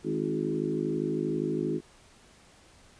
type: harmonic tone with a mistuned harmonic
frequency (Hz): 52.5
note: G#1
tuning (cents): +19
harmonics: 3 / 4 / 5 / 6 / 7 / 8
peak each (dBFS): -35 / -37 / -34 / -33 / -32 / -36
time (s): 0.03-1.81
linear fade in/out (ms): 50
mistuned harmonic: 7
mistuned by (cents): -24
effects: pink hiss -57 dBFS RMS until 2.99 s + resampled to 22050 Hz